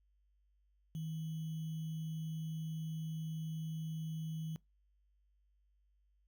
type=tone with sample-and-hold; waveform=sine; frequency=159.2 Hz; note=D#3; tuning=40 cents sharp; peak=-38 dBFS; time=0.95-4.56 s; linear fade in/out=0 ms; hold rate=3150 Hz; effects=noise-tail reverb RT60 0.2 s tail -23 dB re dry + added 50 Hz sine -70 dBFS peak until 6.27 s